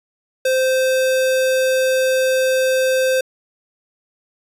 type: tone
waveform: square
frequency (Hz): 520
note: C5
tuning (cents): -11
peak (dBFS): -15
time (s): 0.45-3.21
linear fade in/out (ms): 5
effects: resampled to 32000 Hz